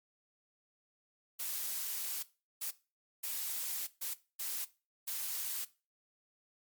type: noise bursts at uneven times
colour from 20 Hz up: blue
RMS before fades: -38 dBFS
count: 6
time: 1.39-2.23 / 2.61-2.71 / 3.23-3.87 / 4.01-4.14 / 4.39-4.65 / 5.07-5.65 s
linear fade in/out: 10 ms
effects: noise-tail reverb RT60 0.3 s tail -17 dB re dry + MP3 96 kbps